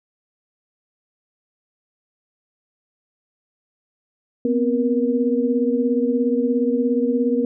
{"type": "tone cluster", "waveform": "sine", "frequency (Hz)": [243, 260, 473.1], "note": ["B3", "C4", "A#4"], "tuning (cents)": [-28, -11, 26], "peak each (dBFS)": -21, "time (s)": [4.45, 7.45], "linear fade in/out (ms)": 2, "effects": []}